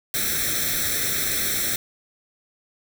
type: noise with comb filter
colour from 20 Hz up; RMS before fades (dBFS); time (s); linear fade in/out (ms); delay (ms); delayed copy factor
white; -24; 0.14-1.76; 2; 0.52; +1
effects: none

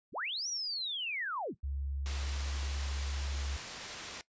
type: linear two-way sweep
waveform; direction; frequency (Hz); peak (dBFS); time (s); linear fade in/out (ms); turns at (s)
sine; up then down; 45 to 5910 to 74.3; -34; 0.12-1.55; 50; 0.48
type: tone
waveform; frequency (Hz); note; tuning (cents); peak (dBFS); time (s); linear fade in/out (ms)
sine; 69.2; C#2; -2; -34; 1.63-3.57; 10
type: low-pass noise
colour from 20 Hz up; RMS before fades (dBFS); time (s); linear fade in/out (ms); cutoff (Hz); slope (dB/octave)
white; -45; 2.06-4.21; 0; 5900; 12
effects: noise-tail reverb RT60 0.1 s tail -18 dB re dry + resampled to 16000 Hz

